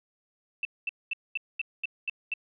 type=tone bursts; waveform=sine; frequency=2663 Hz; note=E7; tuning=17 cents sharp; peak=-27 dBFS; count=8; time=0.63-2.338 s; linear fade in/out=2 ms; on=21 ms; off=220 ms; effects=none